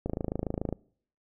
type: click train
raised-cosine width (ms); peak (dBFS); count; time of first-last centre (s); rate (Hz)
2; -17; 19; 0.06-0.727; 27
effects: noise-tail reverb RT60 0.6 s tail -25 dB re dry